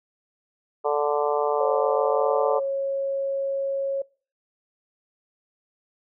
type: harmonic tone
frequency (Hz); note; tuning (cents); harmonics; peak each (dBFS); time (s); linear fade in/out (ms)
146.83; D3; 0; 3 / 4 / 5 / 6 / 7 / 8; -24 / -26 / -28 / -30 / -31 / -32; 0.84-2.6; 20
type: tone with pitch glide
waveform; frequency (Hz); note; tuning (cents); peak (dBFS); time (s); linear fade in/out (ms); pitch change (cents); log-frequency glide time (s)
sine; 540 to 547.9; C#5 to C#5; -45 to -20; -23; 1.6-4.02; 5; +25; 1.96-2.42
effects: noise-tail reverb RT60 0.4 s tail -25 dB re dry